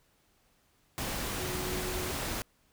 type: tone in noise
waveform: sine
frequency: 366.1 Hz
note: F#4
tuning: 18 cents flat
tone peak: -38 dBFS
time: 1.4-2.11 s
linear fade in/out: 0 ms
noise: pink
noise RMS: -35 dBFS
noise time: 0.98-2.42 s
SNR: -6 dB
effects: pink hiss -69 dBFS RMS until 2.72 s